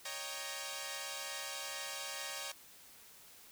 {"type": "chord", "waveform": "5% pulse", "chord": "Eb dominant seventh", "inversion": "third", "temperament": "equal", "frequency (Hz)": [554.4, 622.3, 784, 932.3], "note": ["Db5", "Eb5", "G5", "Bb5"], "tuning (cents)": [0, 0, 0, 0], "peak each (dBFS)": [-33, -36, -35, -36], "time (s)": [0.05, 2.52], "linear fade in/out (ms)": 5, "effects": ["white hiss -58 dBFS RMS until 3.51 s"]}